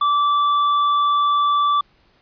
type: tone with hard clipping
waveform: triangle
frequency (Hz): 1162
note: D6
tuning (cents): -19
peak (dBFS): -16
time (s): 0.01-1.81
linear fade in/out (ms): 5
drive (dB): 9
effects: pink hiss -58 dBFS RMS until 2.21 s + resampled to 11025 Hz